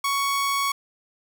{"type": "tone", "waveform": "sawtooth", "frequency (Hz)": 1114, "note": "C#6", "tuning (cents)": 8, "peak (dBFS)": -18, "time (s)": [0.04, 0.72], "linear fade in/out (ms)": 5, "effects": []}